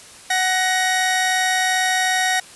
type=tone pair together; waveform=sawtooth; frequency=744 / 1881.3 Hz; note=F#5 / A#6; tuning=+9 / +15 cents; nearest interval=octave + major third; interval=1606 cents; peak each=-16 dBFS; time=0.3-2.4 s; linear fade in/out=5 ms; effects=white hiss -42 dBFS RMS until 2.55 s + resampled to 24000 Hz